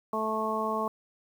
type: harmonic tone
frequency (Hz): 218.7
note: A3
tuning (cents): -10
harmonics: 1 / 2 / 3 / 4 / 5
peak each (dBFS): -35 / -34 / -34 / -35 / -31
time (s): 0.13-0.88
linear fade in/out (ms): 2
effects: 9-bit